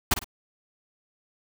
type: noise with echo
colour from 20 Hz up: pink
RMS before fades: -20 dBFS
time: 0.11-0.14 s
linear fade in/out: 5 ms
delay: 52 ms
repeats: 2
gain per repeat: -10 dB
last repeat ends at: 0.244 s
effects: none